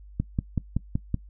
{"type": "click train", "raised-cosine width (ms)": 5, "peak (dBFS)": -12, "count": 6, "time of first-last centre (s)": [0.2, 1.143], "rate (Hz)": 5.3, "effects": ["noise-tail reverb RT60 0.1 s tail -20 dB re dry", "added 50 Hz sine -44 dBFS peak until 1.29 s"]}